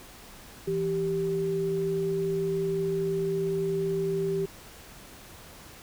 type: tone pair together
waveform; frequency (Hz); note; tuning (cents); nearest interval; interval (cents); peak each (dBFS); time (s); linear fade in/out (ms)
sine; 164.81 / 390.5; E3 / G4; 0 / -7; octave + minor third; 1493; -32 / -26; 0.67-4.46; 10
effects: pink hiss -48 dBFS RMS until 5.82 s